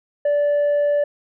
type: tone with tanh clipping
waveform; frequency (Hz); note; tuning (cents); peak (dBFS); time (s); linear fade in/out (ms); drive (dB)
sine; 582; D5; -16; -16; 0.25-1.04; 5; 2
effects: none